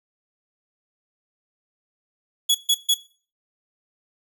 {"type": "tone bursts", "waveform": "sawtooth", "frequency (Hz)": 3372, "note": "G#7", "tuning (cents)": 26, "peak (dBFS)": -12, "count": 3, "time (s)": [2.49, 2.944], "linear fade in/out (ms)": 10, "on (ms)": 58, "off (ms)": 140, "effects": ["noise-tail reverb RT60 0.4 s tail -18 dB re dry"]}